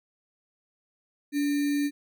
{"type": "tone with sample-and-hold", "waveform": "sine", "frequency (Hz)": 287.7, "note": "D4", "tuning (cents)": -36, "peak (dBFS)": -23, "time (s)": [1.32, 1.91], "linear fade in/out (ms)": 50, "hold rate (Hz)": 2100, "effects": []}